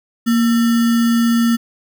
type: tone with sample-and-hold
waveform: sine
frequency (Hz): 233.1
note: A#3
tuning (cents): 0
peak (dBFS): -11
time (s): 0.26-1.57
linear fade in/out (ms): 20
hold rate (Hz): 1575
effects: none